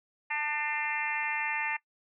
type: harmonic tone with a mistuned harmonic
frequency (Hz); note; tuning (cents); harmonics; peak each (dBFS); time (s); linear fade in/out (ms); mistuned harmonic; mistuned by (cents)
299.3; D4; +33; 3 / 4 / 5 / 6 / 7 / 8 / 9; -35 / -44 / -46 / -35 / -35 / -38 / -39; 0.3-1.77; 10; 3; -19
effects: noise-tail reverb RT60 0.1 s tail -20 dB re dry